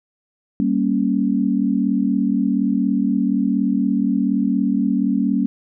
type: chord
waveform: sine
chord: G diminished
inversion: none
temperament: equal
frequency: 196 / 233.1 / 277.2 Hz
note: G3 / Bb3 / Db4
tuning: 0 / 0 / 0 cents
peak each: -20 dBFS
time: 0.6-5.46 s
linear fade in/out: 0 ms
effects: none